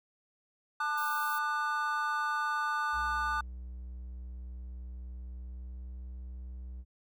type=chord; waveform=triangle; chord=D major; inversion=second; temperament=equal with one note detuned; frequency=880 / 1201.4 / 1480 Hz; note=A5 / D6 / F#6; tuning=0 / +39 / 0 cents; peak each=-34 / -31 / -32 dBFS; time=0.8-3.41 s; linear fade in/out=5 ms
type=noise; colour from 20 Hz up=violet; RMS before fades=-44 dBFS; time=0.97-1.39 s; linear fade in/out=10 ms
type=tone with pitch glide; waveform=triangle; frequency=61.74 to 62.42 Hz; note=B1 to B1; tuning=0 to +19 cents; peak=-38 dBFS; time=2.92-6.85 s; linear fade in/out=50 ms; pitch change=+19 cents; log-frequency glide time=5.35-5.9 s
effects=none